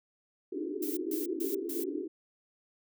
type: band-pass noise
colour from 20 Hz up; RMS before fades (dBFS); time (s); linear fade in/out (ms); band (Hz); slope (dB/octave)
pink; -35; 0.52-2.08; 10; 280 to 420; 96
type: noise bursts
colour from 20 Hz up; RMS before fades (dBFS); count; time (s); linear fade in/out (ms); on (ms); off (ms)
violet; -39; 4; 0.82-1.84; 5; 150; 140
effects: none